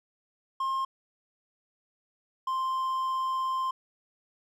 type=tone pair in turn; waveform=triangle; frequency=1065 / 1047.3 Hz; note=C6 / C6; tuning=+30 / +1 cents; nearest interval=unison; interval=29 cents; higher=first; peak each=-25 dBFS; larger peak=neither; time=0.6-0.85 / 2.47-3.71 s; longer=second; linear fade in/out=5 ms; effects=none